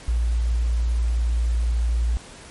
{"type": "tone", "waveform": "sine", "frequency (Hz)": 58.1, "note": "A#1", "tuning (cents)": -5, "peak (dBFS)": -18, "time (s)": [0.08, 2.17], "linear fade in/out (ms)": 0, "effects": ["pink hiss -43 dBFS RMS until 2.5 s", "MP3 48 kbps"]}